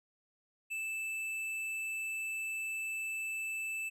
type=tone with tanh clipping; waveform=sine; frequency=2637 Hz; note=E7; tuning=in tune; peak=-37 dBFS; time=0.7-3.9 s; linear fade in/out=20 ms; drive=11 dB; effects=none